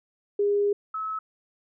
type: tone pair in turn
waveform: sine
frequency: 407.6 / 1294 Hz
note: G#4 / E6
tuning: -32 / -32 cents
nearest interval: octave + minor sixth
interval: 2000 cents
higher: second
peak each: -20 / -28 dBFS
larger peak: first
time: 0.39-0.73 / 0.94-1.19 s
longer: first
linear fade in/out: 5 ms
effects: none